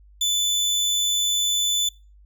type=tone; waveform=30% pulse; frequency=3500 Hz; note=A7; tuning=10 cents flat; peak=-17 dBFS; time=0.21-1.89 s; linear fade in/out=5 ms; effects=noise-tail reverb RT60 0.3 s tail -22 dB re dry + added 50 Hz sine -48 dBFS peak until 2.25 s